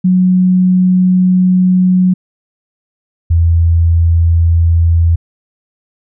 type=tone pair in turn; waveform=sine; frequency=183.5 / 83.65 Hz; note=F#3 / E2; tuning=-14 / +26 cents; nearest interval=octave + major second; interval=1360 cents; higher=first; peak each=-6 dBFS; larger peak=neither; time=0.04-2.14 / 3.3-5.16 s; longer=first; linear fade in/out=10 ms; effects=none